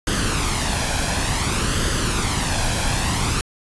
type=noise with flanger; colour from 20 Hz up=pink; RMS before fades=-21 dBFS; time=0.07-3.41 s; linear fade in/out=2 ms; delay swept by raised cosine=0.62 to 1.25 ms; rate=0.56 Hz; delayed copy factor=+0.5; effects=resampled to 24000 Hz